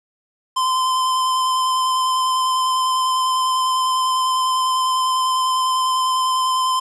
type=tone with vibrato; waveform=square; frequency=1032 Hz; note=C6; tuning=24 cents flat; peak=-17 dBFS; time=0.56-6.8 s; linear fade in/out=10 ms; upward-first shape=square; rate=10 Hz; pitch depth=10 cents each way; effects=resampled to 24000 Hz + 8-bit